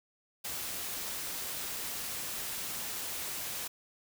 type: noise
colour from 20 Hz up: white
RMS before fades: -38 dBFS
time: 0.44-3.68 s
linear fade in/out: 10 ms
effects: none